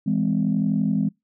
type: chord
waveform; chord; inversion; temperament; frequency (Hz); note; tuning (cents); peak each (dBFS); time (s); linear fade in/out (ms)
sine; E augmented; none; just; 164.81 / 206 / 257.5; E3 / G#3 / B#3; 0 / -14 / -28; -24 / -21 / -24; 0.06-1.09; 10
effects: noise-tail reverb RT60 0.2 s tail -25 dB re dry + tanh soft clip ceiling -11 dBFS